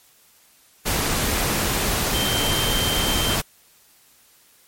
sine tone in noise, 3136 Hz, G7, in tune, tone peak -24 dBFS, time 2.13-3.36 s, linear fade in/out 20 ms, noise pink, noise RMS -22 dBFS, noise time 0.85-3.42 s, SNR -5 dB, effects white hiss -55 dBFS RMS until 4.67 s + MP3 64 kbps

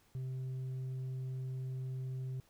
triangle tone with tanh clipping, 130 Hz, C3, 11 cents flat, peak -38 dBFS, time 0.15-2.4 s, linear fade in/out 0 ms, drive 8 dB, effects pink hiss -69 dBFS RMS until 2.49 s

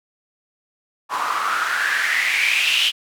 white noise with band-pass filter sweep, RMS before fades -20 dBFS, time 1.09-2.92 s, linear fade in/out 50 ms, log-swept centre 1000 to 3100 Hz, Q 6.6, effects none

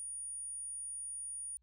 sine tone, 9520 Hz, D9, 22 cents sharp, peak -40 dBFS, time 0-1.57 s, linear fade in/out 0 ms, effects added 60 Hz sine -69 dBFS peak until 1.62 s

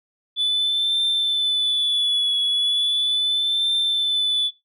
sine tone with vibrato, 3472 Hz, A7, 24 cents flat, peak -16 dBFS, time 0.36-4.51 s, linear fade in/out 50 ms, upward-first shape triangle, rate 0.37 Hz, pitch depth 50 cents each way, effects noise-tail reverb RT60 0.2 s tail -18 dB re dry + tanh soft clip ceiling -16 dBFS

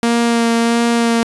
sawtooth tone with vibrato, 233.1 Hz, A#3, in tune, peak -8 dBFS, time 0.03-1.23 s, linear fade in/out 0 ms, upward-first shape sine, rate 1.5 Hz, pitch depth 14 cents each way, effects resampled to 24000 Hz

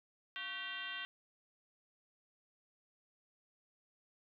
sine tone with frequency modulation, 2354 Hz, D7, 3 cents sharp, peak -40 dBFS, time 0.36-1.05 s, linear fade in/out 0 ms, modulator 412 Hz, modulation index 2.7, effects none

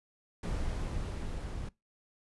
brown noise with level ramp, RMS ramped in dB -33 to -39 dBFS, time 0.43-1.69 s, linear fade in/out 5 ms, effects noise-tail reverb RT60 0.2 s tail -22 dB re dry + resampled to 24000 Hz

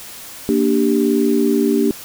sine chord, G minor, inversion first, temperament equal, 233.1 / 293.7 / 392 Hz, Bb3 / D4 / G4, 0 / 0 / 0 cents, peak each -17 dBFS, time 0.49-1.91 s, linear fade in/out 0 ms, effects white hiss -35 dBFS RMS until 2.04 s

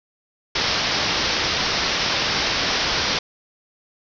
white low-pass noise, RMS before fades -22 dBFS, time 0.55-3.19 s, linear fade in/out 5 ms, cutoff 5700 Hz, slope 96 dB/octave, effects none

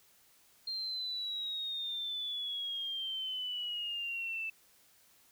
sine exponential sweep, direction down, 4200 to 2637 Hz, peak -35 dBFS, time 0.67-4.5 s, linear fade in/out 5 ms, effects white hiss -65 dBFS RMS until 5.31 s

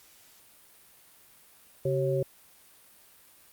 sine tone cluster, 137 / 381.6 / 545 Hz, C#3 / G4 / C#5, -20 / -47 / -29 cents, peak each -29 dBFS, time 1.85-2.23 s, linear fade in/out 5 ms, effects white hiss -57 dBFS RMS until 3.52 s + Opus 48 kbps

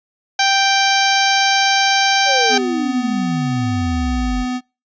harmonic tone, 784 Hz, G5, in tune, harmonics 1 / 2 / 3 / 4 / 5 / 6 / 7 / 8, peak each -16 / -19 / -21 / -22 / -23 / -24 / -24 / -25 dBFS, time 0.39-2.58 s, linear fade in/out 5 ms
sine exponential sweep, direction down, 590 to 43.65 Hz, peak -19 dBFS, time 2.25-4.46 s, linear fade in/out 50 ms
square tone, 251 Hz, B3, 28 cents sharp, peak -20 dBFS, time 2.49-4.61 s, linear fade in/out 50 ms
effects noise-tail reverb RT60 0.3 s tail -26 dB re dry + resampled to 16000 Hz

